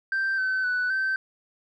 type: tone with pitch steps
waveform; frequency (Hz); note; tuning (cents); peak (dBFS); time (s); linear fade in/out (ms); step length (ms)
sine; 1567 / 1527 / 1488 / 1548; G6 / G6 / F#6 / G6; -1 / -46 / +9 / -22; -21; 0.12-1.16; 2; 260
effects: tanh soft clip ceiling -21 dBFS